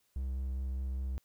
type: tone with vibrato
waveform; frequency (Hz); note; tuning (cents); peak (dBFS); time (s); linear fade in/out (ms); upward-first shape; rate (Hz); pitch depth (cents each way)
triangle; 65.41; C2; 0; -31; 0.16-1.18; 0; square; 4.9; 11
effects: white hiss -74 dBFS RMS until 1.24 s